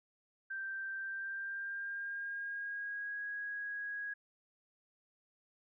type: tone with pitch glide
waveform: sine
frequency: 1568 to 1653.6 Hz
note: G6 to G#6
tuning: 0 to -8 cents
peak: -38 dBFS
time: 0.5-4.14 s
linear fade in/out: 10 ms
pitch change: +92 cents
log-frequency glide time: 0.97-3.22 s
effects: none